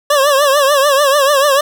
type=tone with vibrato; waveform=25% pulse; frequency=563 Hz; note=C#5; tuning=27 cents sharp; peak=-5 dBFS; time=0.1-1.61 s; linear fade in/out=5 ms; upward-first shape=triangle; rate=6.8 Hz; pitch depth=120 cents each way; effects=none